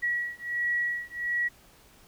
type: beating tone pair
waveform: sine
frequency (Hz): 1923 / 1924.4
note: B6 / B6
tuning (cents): -47 / -45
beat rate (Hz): 1.4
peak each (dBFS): -30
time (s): 0.02-1.49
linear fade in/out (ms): 20
effects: pink hiss -57 dBFS RMS until 2.07 s